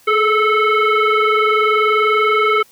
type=tone with frequency modulation; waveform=sine; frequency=446.3 Hz; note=A4; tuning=25 cents sharp; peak=-11 dBFS; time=0.07-2.63 s; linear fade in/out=10 ms; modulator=872 Hz; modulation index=2.1; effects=white hiss -50 dBFS RMS until 2.71 s